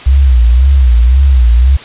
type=tone with vibrato; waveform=sine; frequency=63.1 Hz; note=B1; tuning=38 cents sharp; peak=-3 dBFS; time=0.06-1.77 s; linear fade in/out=10 ms; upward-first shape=sine; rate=1.9 Hz; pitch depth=150 cents each way; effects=white hiss -29 dBFS RMS until 1.84 s + resampled to 8000 Hz